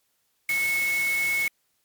sine tone in noise, 2196 Hz, C#7, 17 cents flat, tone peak -22 dBFS, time 0.49-1.48 s, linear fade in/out 2 ms, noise white, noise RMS -34 dBFS, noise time 0.49-1.48 s, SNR +9 dB, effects white hiss -71 dBFS RMS until 1.84 s + MP3 96 kbps

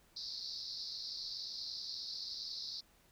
pink band-pass noise, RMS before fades -44 dBFS, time 0.16-2.81 s, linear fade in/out 10 ms, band 4000 to 5300 Hz, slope 96 dB/octave, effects pink hiss -68 dBFS RMS until 3.11 s

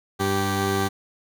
15% pulse tone pair together, 98 / 389.7 Hz, G2 / G4, 0 / -10 cents, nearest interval 2 octaves, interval 2390 cents, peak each -18 dBFS, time 0.19-0.89 s, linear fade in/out 20 ms, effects none

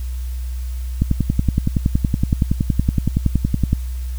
click train, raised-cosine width 5 ms, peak -3 dBFS, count 30, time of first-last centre 1.02-3.73 s, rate 10.7 Hz, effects added 62 Hz sine -22 dBFS peak until 4.18 s + white hiss -45 dBFS RMS until 4.18 s

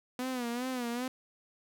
sawtooth tone with vibrato, 246.9 Hz, B3, in tune, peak -29 dBFS, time 0.19-1.08 s, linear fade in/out 2 ms, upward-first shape sine, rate 2.5 Hz, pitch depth 89 cents each way, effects none

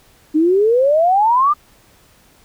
sine exponential sweep, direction up, 299.2 to 1228 Hz, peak -10 dBFS, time 0.34-1.54 s, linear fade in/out 20 ms, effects pink hiss -51 dBFS RMS until 2.44 s

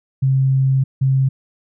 sine tone bursts at uneven times, 133.6 Hz, C3, 36 cents sharp, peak -12 dBFS, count 2, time 0.22-0.84 / 1.01-1.29 s, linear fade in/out 10 ms, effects none

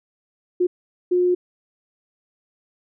sine tone bursts at uneven times, 358.7 Hz, F4, 46 cents sharp, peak -15 dBFS, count 2, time 0.6-0.67 / 1.11-1.35 s, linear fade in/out 10 ms, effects none

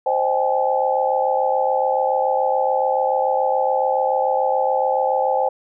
sine chord, Ab major seventh, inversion first, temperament equal with one note detuned, 523.3 / 622.3 / 784 / 851 Hz, C5 / Eb5 / G5 / Ab5, 0 / 0 / 0 / +42 cents, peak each -20 / -26 / -21 / -22 dBFS, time 0.06-5.49 s, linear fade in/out 5 ms, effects none

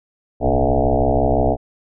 sine tone with frequency modulation, 356.5 Hz, F4, 36 cents sharp, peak -13 dBFS, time 0.4-1.57 s, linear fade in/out 50 ms, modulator 66 Hz, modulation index 5.9, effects none

